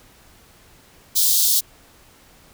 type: high-pass noise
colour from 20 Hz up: white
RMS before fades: -17 dBFS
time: 1.15-1.61 s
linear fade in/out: 20 ms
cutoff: 3500 Hz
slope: 48 dB/octave
effects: pink hiss -51 dBFS RMS until 2.53 s